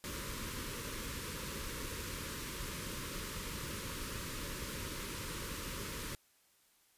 pink band-stop noise, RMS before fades -42 dBFS, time 0.04-6.15 s, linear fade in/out 0 ms, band 580 to 930 Hz, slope 96 dB/octave, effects white hiss -70 dBFS RMS until 6.97 s + resampled to 32000 Hz

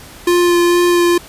square tone with vibrato, 349.2 Hz, F4, in tune, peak -10 dBFS, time 0.27-1.18 s, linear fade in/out 5 ms, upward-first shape sine, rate 2.2 Hz, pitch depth 11 cents each way, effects pink hiss -37 dBFS RMS until 1.28 s + resampled to 32000 Hz

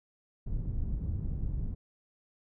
pink low-pass noise, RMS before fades -33 dBFS, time 0.46-1.75 s, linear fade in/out 10 ms, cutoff 130 Hz, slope 12 dB/octave, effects none

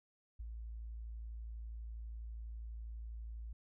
sine tone with ADSR envelope, 56.1 Hz, A1, 34 cents sharp, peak -40 dBFS, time 0.39-3.53 s, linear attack 13 ms, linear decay 16 ms, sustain -3 dB, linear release 5 ms, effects none

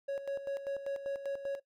triangle tone with tremolo, 554.4 Hz, C#5, in tune, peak -30 dBFS, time 0.08-1.6 s, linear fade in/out 10 ms, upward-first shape square, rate 5.1 Hz, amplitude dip 65%, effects noise-tail reverb RT60 0.1 s tail -17 dB re dry

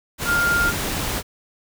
sine tone in noise, 1404 Hz, F6, 9 cents sharp, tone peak -17 dBFS, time 0.25-0.73 s, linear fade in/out 50 ms, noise pink, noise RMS -25 dBFS, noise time 0.18-1.23 s, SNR +5 dB, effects none

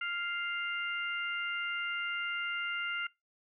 harmonic tone, 698.5 Hz, F5, in tune, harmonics 2 / 3 / 4, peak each -36 / -38 / -39 dBFS, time 0.01-3.07 s, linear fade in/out 5 ms, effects noise-tail reverb RT60 0.2 s tail -22 dB re dry

